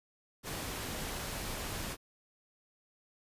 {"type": "noise", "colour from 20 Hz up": "pink", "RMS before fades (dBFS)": -39, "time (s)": [0.43, 1.97], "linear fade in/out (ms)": 50, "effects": ["resampled to 32000 Hz"]}